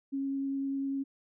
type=tone with vibrato; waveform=sine; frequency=273.7 Hz; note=C#4; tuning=22 cents flat; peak=-30 dBFS; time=0.12-1.04 s; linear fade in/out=20 ms; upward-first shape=triangle; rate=10 Hz; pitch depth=9 cents each way; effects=none